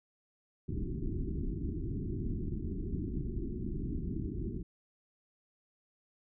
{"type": "low-pass noise", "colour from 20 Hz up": "pink", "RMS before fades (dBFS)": -36, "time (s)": [0.68, 4.63], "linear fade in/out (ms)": 10, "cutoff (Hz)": 390, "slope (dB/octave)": 96, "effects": []}